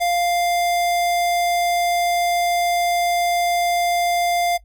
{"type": "tone", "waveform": "square", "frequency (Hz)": 698.5, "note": "F5", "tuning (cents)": 0, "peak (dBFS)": -18, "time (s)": [0, 4.58], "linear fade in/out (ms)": 20, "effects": ["noise-tail reverb RT60 0.1 s tail -19 dB re dry", "added 50 Hz sine -46 dBFS peak until 4.64 s"]}